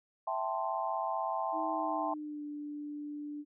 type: chord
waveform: sine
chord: A minor seventh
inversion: second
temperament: equal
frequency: 659.3 / 784 / 880 / 1046.5 Hz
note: E5 / G5 / A5 / C6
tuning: 0 / 0 / 0 / 0 cents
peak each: -37 dBFS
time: 0.27-2.14 s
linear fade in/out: 5 ms
type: tone with pitch glide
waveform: sine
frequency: 317.4 to 294.4 Hz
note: D#4 to D4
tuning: +35 to +4 cents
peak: -38 dBFS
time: 1.52-3.45 s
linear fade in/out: 50 ms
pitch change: -131 cents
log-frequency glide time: 1.7-2.44 s
effects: none